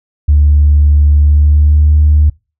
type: tone with pitch glide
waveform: sine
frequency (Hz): 73.42 to 75.18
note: D2 to D2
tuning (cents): 0 to +41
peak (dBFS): -3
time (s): 0.28-2.3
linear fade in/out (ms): 10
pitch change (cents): +41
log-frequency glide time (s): 1.18-1.94
effects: noise-tail reverb RT60 0.3 s tail -26 dB re dry + tanh soft clip ceiling 0 dBFS